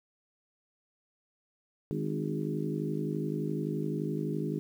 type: harmonic tone with a mistuned harmonic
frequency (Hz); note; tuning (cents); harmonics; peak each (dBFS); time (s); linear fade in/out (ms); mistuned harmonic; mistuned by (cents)
51.7; G#1; -7; 3 / 4 / 5 / 6 / 7 / 8; -34 / -37 / -40 / -37 / -39 / -39; 1.91-4.59; 0; 6; -32
effects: 10-bit